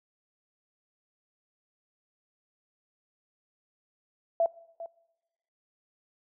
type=tone with echo; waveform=sine; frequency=669 Hz; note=E5; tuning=25 cents sharp; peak=-21 dBFS; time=4.4-4.46 s; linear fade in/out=2 ms; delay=400 ms; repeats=1; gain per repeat=-15 dB; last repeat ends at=4.86 s; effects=noise-tail reverb RT60 1.0 s tail -22 dB re dry